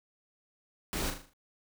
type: noise with echo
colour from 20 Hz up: pink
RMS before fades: -34 dBFS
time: 0.93-1.1 s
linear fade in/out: 0 ms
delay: 39 ms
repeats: 6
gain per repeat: -6 dB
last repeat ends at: 1.334 s
effects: none